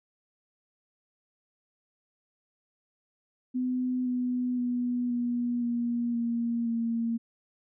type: tone with pitch steps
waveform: sine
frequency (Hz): 252.5 / 248.7 / 245 / 241.4 / 237.8 / 234.2 / 230.7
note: B3 / B3 / B3 / B3 / A#3 / A#3 / A#3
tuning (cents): +39 / +12 / -14 / -39 / +35 / +8 / -18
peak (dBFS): -26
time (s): 3.54-7.18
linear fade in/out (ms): 20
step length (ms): 520
effects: none